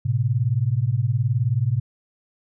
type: beating tone pair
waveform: sine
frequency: 110 / 129 Hz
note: A2 / C3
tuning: 0 / -24 cents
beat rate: 19 Hz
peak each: -21 dBFS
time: 0.05-1.8 s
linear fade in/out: 10 ms
effects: none